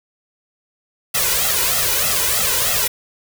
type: noise with flanger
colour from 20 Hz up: white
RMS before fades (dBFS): -18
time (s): 1.14-2.88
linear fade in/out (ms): 10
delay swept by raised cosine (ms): 1.5 to 2.07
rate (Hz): 3.2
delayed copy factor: +0.85
effects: none